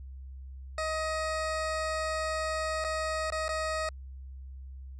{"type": "tone with dropouts", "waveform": "20% pulse", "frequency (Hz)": 630, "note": "D#5", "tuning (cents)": 21, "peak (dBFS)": -25, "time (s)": [0.78, 3.89], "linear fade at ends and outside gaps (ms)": 2, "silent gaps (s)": [[2.842, 2.846], [3.303, 3.322], [3.482, 3.49]], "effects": ["added 66 Hz sine -41 dBFS peak until 4.99 s", "resampled to 22050 Hz"]}